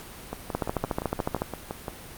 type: two click trains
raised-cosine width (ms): 1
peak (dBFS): -11 / -17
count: 13 / 10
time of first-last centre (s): 0.55-1.42 / 0.33-1.882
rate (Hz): 13.8 / 5.8
effects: pink hiss -43 dBFS RMS until 2.17 s + Opus 48 kbps